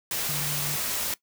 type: tone in noise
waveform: sine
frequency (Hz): 146.83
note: D3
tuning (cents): 0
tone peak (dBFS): -33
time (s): 0.29-0.76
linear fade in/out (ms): 2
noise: white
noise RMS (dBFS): -29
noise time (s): 0.11-1.14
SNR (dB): -7
effects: noise-tail reverb RT60 0.1 s tail -19 dB re dry